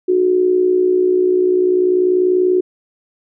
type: tone with amplitude modulation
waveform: sine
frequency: 366.1 Hz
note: F#4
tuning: 18 cents flat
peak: -8 dBFS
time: 0.08-2.61 s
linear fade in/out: 10 ms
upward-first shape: sine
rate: 60.4 Hz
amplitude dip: 60%
effects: none